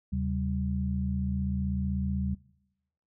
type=tone cluster; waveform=sine; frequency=77.5 / 133.1 / 193.7 Hz; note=D#2 / C3 / G3; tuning=-6 / +30 / -20 cents; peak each=-30 / -35 / -31 dBFS; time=0.12-2.35 s; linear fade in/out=10 ms; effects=noise-tail reverb RT60 1.0 s tail -24 dB re dry